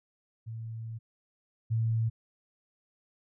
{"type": "tone pair in turn", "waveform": "sine", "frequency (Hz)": [113, 113], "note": ["A2", "A2"], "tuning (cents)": [47, 47], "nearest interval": "unison", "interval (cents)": 0, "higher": "neither", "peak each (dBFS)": [-36, -25], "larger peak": "second", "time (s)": [[0.46, 0.99], [1.7, 2.1]], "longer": "first", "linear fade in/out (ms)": 20, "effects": []}